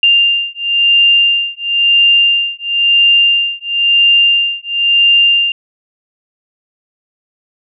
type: beating tone pair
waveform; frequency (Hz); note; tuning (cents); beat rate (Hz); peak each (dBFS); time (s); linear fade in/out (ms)
sine; 2794 / 2794.98; F7 / F7; 0 / +1; 0.98; -11; 0.03-5.52; 2
effects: none